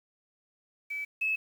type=tone pair in turn; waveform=sine; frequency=2300 / 2594 Hz; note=D7 / E7; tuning=-37 / -28 cents; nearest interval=major second; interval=209 cents; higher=second; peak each=-32 / -26 dBFS; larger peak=second; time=0.9-1.05 / 1.21-1.36 s; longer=neither; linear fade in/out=10 ms; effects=9-bit